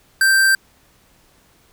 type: tone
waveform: square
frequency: 1568 Hz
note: G6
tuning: in tune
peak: -12 dBFS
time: 0.21-0.55 s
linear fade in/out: 2 ms
effects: pink hiss -55 dBFS RMS until 1.72 s